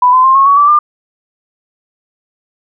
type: tone with pitch steps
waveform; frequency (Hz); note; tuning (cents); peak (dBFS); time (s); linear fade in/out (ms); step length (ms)
sine; 993 / 1024.5 / 1056.9 / 1090.4 / 1125 / 1160.6 / 1197.4; B5 / C6 / C6 / C#6 / C#6 / D6 / D6; +9 / -37 / +17 / -29 / +25 / -21 / +33; -4; 0.02-0.79; 5; 110
effects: none